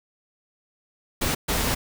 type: noise bursts at uneven times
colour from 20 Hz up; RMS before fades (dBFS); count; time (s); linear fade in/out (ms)
pink; -24; 2; 1.21-1.35 / 1.48-1.75; 10
effects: none